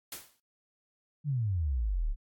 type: noise with exponential decay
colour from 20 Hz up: white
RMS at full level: -37 dBFS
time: 0.12-0.4 s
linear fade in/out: 2 ms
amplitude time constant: 59 ms
type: exponential sweep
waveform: sine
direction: down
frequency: 155.56 to 31.95 Hz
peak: -27 dBFS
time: 1.24-2.16 s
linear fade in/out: 50 ms
effects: AAC 64 kbps